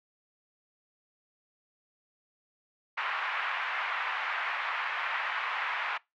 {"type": "band-pass noise", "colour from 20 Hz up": "pink", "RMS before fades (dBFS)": -33, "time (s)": [2.97, 5.98], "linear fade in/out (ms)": 10, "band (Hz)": [950, 2500], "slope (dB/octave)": 24, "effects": ["noise-tail reverb RT60 0.2 s tail -23 dB re dry"]}